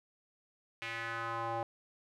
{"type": "tone with band-pass filter sweep", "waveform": "square", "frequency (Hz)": 115.2, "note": "A#2", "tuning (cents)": -20, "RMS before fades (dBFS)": -38, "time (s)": [0.82, 1.63], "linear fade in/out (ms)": 0, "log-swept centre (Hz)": [2400, 750], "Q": 2.6, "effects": []}